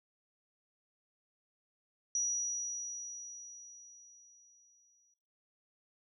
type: tone with exponential decay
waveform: sine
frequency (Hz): 5820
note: F#8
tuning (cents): -29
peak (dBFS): -29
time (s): 2.15-5.14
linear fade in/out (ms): 2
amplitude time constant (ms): 650
effects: noise-tail reverb RT60 0.8 s tail -21 dB re dry